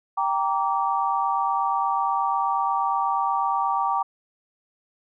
sine chord, G minor, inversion none, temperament equal with one note detuned, 784 / 932.3 / 1157.8 Hz, G5 / Bb5 / D6, 0 / 0 / -25 cents, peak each -25 dBFS, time 0.17-4.03 s, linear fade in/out 10 ms, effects none

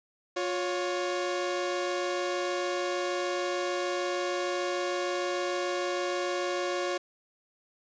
sawtooth tone pair together, 355.8 / 557 Hz, F4 / C#5, +32 / +8 cents, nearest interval minor sixth, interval 776 cents, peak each -27 / -28 dBFS, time 0.36-6.98 s, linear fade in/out 10 ms, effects resampled to 16000 Hz + 9-bit

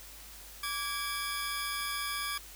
20% pulse tone cluster, 1158 / 1644 / 5030 Hz, D6 / G#6 / D#8, -25 / -18 / +18 cents, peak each -31 / -34 / -35 dBFS, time 0.63-2.38 s, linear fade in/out 5 ms, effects added 50 Hz sine -53 dBFS peak until 2.55 s + white hiss -50 dBFS RMS until 2.55 s

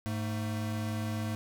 square tone pair together, 104.6 / 221.9 Hz, G#2 / A3, +13 / +15 cents, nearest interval octave + minor second, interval 1302 cents, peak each -34 / -37 dBFS, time 0.06-1.35 s, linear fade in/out 0 ms, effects none

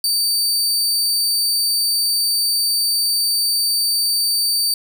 sawtooth tone, 4609 Hz, D8, 33 cents flat, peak -13 dBFS, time 0.04-4.74 s, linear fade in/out 2 ms, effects 9-bit

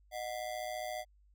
square ring-modulated tone, 676 Hz, E5, 43 cents sharp, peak -35 dBFS, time 0.11-1.05 s, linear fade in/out 50 ms, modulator 57.3 Hz, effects added 50 Hz sine -62 dBFS peak until 1.34 s

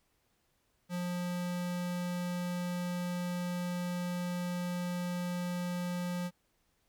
square tone, 177.3 Hz, F3, 26 cents sharp, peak -34 dBFS, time 0.89-6.31 s, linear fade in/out 50 ms, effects pink hiss -75 dBFS RMS until 6.88 s

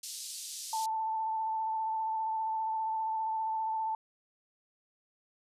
pink band-pass noise, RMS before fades -42 dBFS, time 0.03-0.86 s, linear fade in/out 5 ms, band 4200 to 11000 Hz, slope 24 dB/octave
sine tone with vibrato, 883 Hz, A5, 6 cents sharp, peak -30 dBFS, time 0.73-3.95 s, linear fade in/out 2 ms, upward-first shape triangle, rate 15 Hz, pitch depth 22 cents each way
effects resampled to 32000 Hz

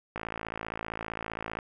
click train, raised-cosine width 0.5 ms, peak -19 dBFS, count 80, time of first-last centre 0.16-1.589 s, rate 55.3 Hz, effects none

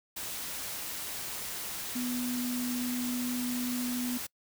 sine tone in noise, 246.9 Hz, B3, in tune, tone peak -31 dBFS, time 1.95-4.18 s, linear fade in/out 10 ms, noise white, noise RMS -38 dBFS, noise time 0.16-4.27 s, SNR +4 dB, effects noise-tail reverb RT60 0.1 s tail -25 dB re dry

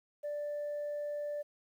sine tone, 587.3 Hz, D5, in tune, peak -33 dBFS, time 0.23-1.43 s, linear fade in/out 20 ms, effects tanh soft clip ceiling -33 dBFS + 11-bit

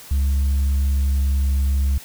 sine tone with pitch glide, 69.1 to 68.42 Hz, C#2 to C#2, -5 to -22 cents, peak -13 dBFS, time 0.11-1.98 s, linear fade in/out 5 ms, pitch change -17 cents, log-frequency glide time 0.45-1.39 s, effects tanh soft clip ceiling -15 dBFS + white hiss -41 dBFS RMS until 2.04 s

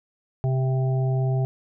harmonic tone with a mistuned harmonic, 130.81 Hz, C3, in tune, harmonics 1 / 3 / 5 / 6, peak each -20 / -32 / -34 / -38 dBFS, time 0.44-1.45 s, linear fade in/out 0 ms, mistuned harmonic 5, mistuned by +17 cents, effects none

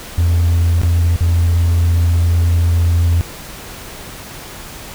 triangle tone with dropouts, 85.1 Hz, F2, 44 cents flat, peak -7 dBFS, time 0.18-3.21 s, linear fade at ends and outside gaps 0 ms, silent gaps 0.816-0.834 / 1.161-1.208 s, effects tanh soft clip ceiling -5 dBFS + pink hiss -32 dBFS RMS until 4.94 s

